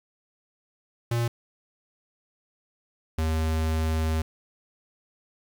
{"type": "tone pair in turn", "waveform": "square", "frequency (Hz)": [117.9, 79.59], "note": ["A#2", "D#2"], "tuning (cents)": [20, 40], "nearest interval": "perfect fifth", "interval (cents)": 680, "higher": "first", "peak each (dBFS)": -24, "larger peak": "neither", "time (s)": [[1.11, 1.28], [3.18, 4.22]], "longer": "second", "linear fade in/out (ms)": 5, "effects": ["9-bit"]}